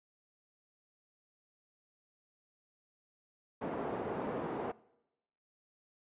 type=band-pass noise; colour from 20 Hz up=pink; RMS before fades=-38 dBFS; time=3.61-4.72 s; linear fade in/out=10 ms; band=260 to 790 Hz; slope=12 dB/octave; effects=noise-tail reverb RT60 0.9 s tail -22 dB re dry + resampled to 8000 Hz